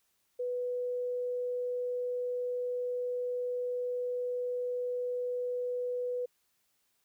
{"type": "tone", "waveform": "sine", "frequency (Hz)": 493.9, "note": "B4", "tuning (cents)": 0, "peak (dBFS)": -31, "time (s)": [0.39, 6.26], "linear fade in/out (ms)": 10, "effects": ["white hiss -75 dBFS RMS until 7.04 s"]}